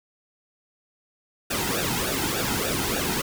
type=noise with flanger; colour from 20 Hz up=pink; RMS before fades=-26 dBFS; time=1.5-3.22 s; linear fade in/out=10 ms; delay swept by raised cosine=0.95 to 1.79 ms; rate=3.4 Hz; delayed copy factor=-0.7; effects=none